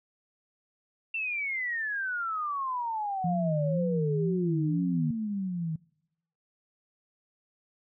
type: exponential sweep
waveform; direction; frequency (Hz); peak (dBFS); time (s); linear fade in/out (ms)
sine; down; 2710 to 155.56; -29; 1.14-5.76; 5
type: tone with vibrato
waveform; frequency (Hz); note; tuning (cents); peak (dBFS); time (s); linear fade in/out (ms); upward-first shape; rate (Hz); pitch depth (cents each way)
sine; 164.81; E3; 0; -26; 3.24-5.11; 5; sine; 2; 150
effects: noise-tail reverb RT60 0.8 s tail -24 dB re dry

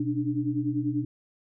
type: tone cluster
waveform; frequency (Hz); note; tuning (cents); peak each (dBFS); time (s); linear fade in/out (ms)
sine; 125 / 289.3 / 299.5; B2 / D4 / D4; +21 / -26 / +34; -31 / -30 / -28; 0-1.05; 5
effects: none

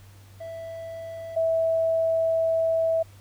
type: tone pair in turn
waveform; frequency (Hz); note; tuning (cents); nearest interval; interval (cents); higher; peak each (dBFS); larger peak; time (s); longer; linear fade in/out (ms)
triangle / sine; 659.3 / 653.6; E5 / E5; 0 / -15; unison; 15; first; -32 / -20; second; 0.4-1.36 / 1.36-3.03; second; 10
effects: added 98 Hz sine -47 dBFS peak until 3.2 s + pink hiss -56 dBFS RMS until 3.2 s

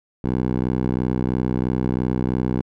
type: tone with band-pass filter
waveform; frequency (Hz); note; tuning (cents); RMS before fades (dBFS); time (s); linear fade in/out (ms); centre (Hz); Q
10% pulse; 63; B1; +35; -22; 0.24-2.62; 5; 220; 0.57
effects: none

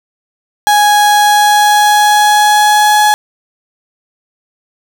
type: tone with pitch glide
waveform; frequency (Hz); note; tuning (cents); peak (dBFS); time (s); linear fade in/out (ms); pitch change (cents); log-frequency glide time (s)
35% pulse; 830.6 to 842.7; G#5 to G#5; 0 to +25; -4; 0.67-3.14; 0; +25; 1.13-3.02
effects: none

